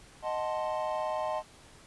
triangle chord, D# diminished seventh, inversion none, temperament equal, 622.3 / 740 / 880 / 1046.5 Hz, D#5 / F#5 / A5 / C6, 0 / 0 / 0 / 0 cents, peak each -31 / -36 / -34 / -36 dBFS, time 0.22-1.43 s, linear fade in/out 50 ms, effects pink hiss -55 dBFS RMS until 1.86 s + resampled to 24000 Hz

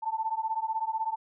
sine beating tone pair, 880 / 896 Hz, A5 / A5, 0 / +31 cents, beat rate 16 Hz, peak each -31 / -31 dBFS, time 0.02-1.16 s, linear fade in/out 20 ms, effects none

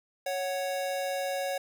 square tone pair together, 554.4 / 740 Hz, C#5 / F#5, 0 / 0 cents, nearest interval perfect fourth, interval 500 cents, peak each -32 / -35 dBFS, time 0.26-1.58 s, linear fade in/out 5 ms, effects none

